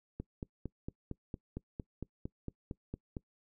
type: click train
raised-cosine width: 3 ms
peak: -26 dBFS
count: 14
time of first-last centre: 0.2-3.168 s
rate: 4.38 Hz
effects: noise-tail reverb RT60 0.1 s tail -23 dB re dry